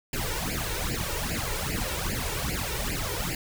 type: noise with flanger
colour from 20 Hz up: pink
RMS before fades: -30 dBFS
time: 0.13-3.35 s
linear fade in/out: 2 ms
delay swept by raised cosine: 0.41 to 2.21 ms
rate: 2.5 Hz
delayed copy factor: +1
effects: none